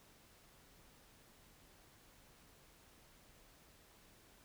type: silence
effects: pink hiss -65 dBFS RMS until 4.44 s